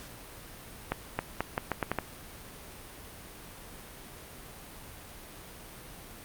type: accelerating click train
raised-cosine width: 0.5 ms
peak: -13 dBFS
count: 8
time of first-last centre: 0.92-1.987 s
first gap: 270 ms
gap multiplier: 0.8
effects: pink hiss -47 dBFS RMS until 6.24 s + Opus 48 kbps